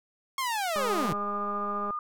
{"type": "linear sweep", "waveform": "sawtooth", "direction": "down", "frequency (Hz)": [1096, 134.9], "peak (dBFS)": -24, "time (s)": [0.38, 1.13], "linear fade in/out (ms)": 2}
{"type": "tone with pitch glide", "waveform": "sine", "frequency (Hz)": [1244.5, 1215.4], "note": ["D#6", "D#6"], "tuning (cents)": [0, -41], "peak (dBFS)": -30, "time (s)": [0.76, 1.99], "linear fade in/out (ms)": 2, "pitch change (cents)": -41, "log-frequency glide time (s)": [0.96, 1.04]}
{"type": "click train", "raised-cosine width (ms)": 1, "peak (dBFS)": -24, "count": 236, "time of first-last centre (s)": [0.76, 1.906], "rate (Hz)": 205}
{"effects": []}